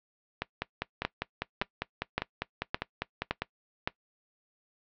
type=two click trains; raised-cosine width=0.3 ms; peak=-14 / -11 dBFS; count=16 / 6; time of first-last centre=0.42-3.42 / 1.05-3.875 s; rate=5 / 1.77 Hz; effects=noise-tail reverb RT60 0.1 s tail -20 dB re dry + low-pass 4000 Hz 12 dB/octave